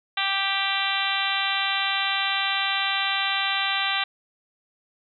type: harmonic tone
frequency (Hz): 392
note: G4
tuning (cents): 0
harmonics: 2 / 3 / 4 / 5 / 6 / 7 / 8 / 9 / 10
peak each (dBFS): -31 / -31 / -31 / -31 / -31 / -31 / -31 / -31 / -31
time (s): 0.17-4.04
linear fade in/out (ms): 5
effects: none